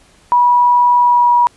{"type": "tone with pitch glide", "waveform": "sine", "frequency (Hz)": [973, 964.6], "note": ["B5", "B5"], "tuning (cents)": [-26, -41], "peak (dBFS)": -7, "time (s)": [0.32, 1.47], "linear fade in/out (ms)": 0, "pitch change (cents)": -15, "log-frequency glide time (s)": [0.97, 1.31], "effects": ["pink hiss -49 dBFS RMS until 1.56 s", "resampled to 24000 Hz"]}